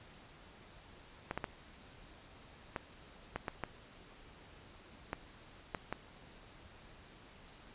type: clicks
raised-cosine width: 0.5 ms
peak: -21 dBFS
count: 10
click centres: 1.311 / 1.376 / 1.442 / 2.762 / 3.36 / 3.482 / 3.637 / 5.131 / 5.748 / 5.926 s
effects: pink hiss -57 dBFS RMS until 7.74 s + resampled to 8000 Hz